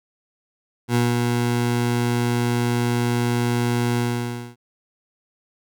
20% pulse tone with ADSR envelope, 120 Hz, B2, 49 cents flat, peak -11 dBFS, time 0.88-4.56 s, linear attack 69 ms, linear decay 190 ms, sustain -3 dB, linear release 580 ms, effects none

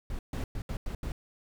brown noise bursts at uneven times, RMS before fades -34 dBFS, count 6, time 0.1-0.19 / 0.33-0.44 / 0.55-0.62 / 0.69-0.77 / 0.86-0.95 / 1.03-1.12 s, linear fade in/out 2 ms, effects none

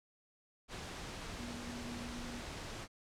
sine tone in noise, 240.2 Hz, B3, 48 cents flat, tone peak -45 dBFS, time 1.35-2.43 s, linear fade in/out 50 ms, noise pink, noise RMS -45 dBFS, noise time 0.68-2.88 s, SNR -3 dB, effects low-pass 7000 Hz 12 dB/octave

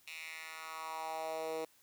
10% pulse tone with high-pass filter sweep, 159.9 Hz, D#3, 48 cents sharp, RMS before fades -42 dBFS, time 0.07-1.65 s, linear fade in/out 5 ms, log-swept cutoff 2700 to 420 Hz, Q 3.1, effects white hiss -67 dBFS RMS until 1.82 s

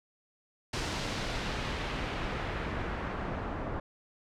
pink noise with low-pass filter sweep, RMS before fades -35 dBFS, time 0.73-3.8 s, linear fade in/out 5 ms, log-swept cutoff 5900 to 1100 Hz, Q 0.95, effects none

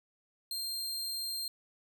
sawtooth tone, 4186 Hz, C8, in tune, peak -32 dBFS, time 0.51-1.48 s, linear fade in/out 2 ms, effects none

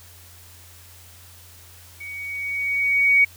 sine tone with level ramp, 2246 Hz, C#7, 22 cents sharp, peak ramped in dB -33 to -11 dBFS, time 2-3.25 s, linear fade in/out 10 ms, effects added 87 Hz sine -48 dBFS peak until 3.36 s + white hiss -48 dBFS RMS until 3.36 s

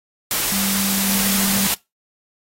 sine tone in noise, 196 Hz, G3, in tune, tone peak -22 dBFS, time 0.52-1.67 s, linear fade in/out 0 ms, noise white, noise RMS -20 dBFS, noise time 0.31-1.74 s, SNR -5 dB, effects noise-tail reverb RT60 0.2 s tail -21 dB re dry + AAC 48 kbps

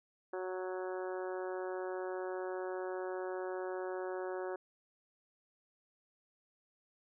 harmonic tone, 185 Hz, F#3, in tune, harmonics 2 / 3 / 4 / 5 / 6 / 7 / 8 / 9, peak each -39 / -43 / -47 / -50 / -52 / -54 / -52 / -54 dBFS, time 0.33-4.56 s, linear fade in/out 5 ms, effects none

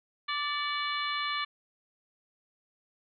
harmonic tone with a mistuned harmonic, 586 Hz, D5, 4 cents flat, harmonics 2 / 3 / 4 / 5 / 6 / 7, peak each -33 / -37 / -37 / -39 / -38 / -41 dBFS, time 0.28-1.45 s, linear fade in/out 10 ms, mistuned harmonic 4, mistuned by -41 cents, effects none

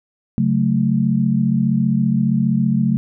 sine chord, F# minor, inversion second, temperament equal, 138.59 / 185 / 220 Hz, C#3 / F#3 / A3, 0 / 0 / 0 cents, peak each -19 / -19 / -17 dBFS, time 0.38-2.97 s, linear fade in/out 0 ms, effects none

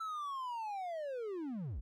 triangle linear sweep, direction down, 1332 to 39.14 Hz, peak -36 dBFS, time 0-1.81 s, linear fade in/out 10 ms, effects none

